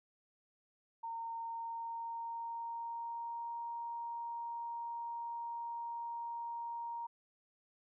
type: tone with pitch glide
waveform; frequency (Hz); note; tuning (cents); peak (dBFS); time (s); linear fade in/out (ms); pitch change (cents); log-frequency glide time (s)
sine; 918 to 935.7; A#5 to A#5; -27 to +6; -39; 1.03-7.07; 10; +33; 1.3-3.59
effects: none